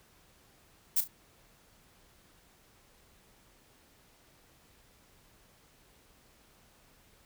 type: noise with echo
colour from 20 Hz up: violet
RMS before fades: -26 dBFS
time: 0.96-1.01 s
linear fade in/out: 10 ms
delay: 35 ms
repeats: 2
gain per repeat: -11 dB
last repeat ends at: 1.08 s
effects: pink hiss -63 dBFS RMS until 7.25 s